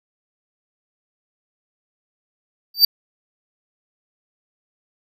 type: tone with exponential growth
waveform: square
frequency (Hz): 4642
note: D8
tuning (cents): -21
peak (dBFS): -5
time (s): 2.74-2.85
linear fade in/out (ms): 5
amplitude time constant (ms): 23
effects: none